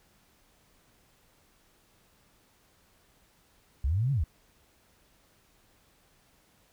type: linear two-way sweep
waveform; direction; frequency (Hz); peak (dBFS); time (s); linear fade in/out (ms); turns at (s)
sine; up then down; 58.2 to 145.2 to 58.2; -24; 3.84-4.24; 5; 4.12
effects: pink hiss -65 dBFS RMS until 6.72 s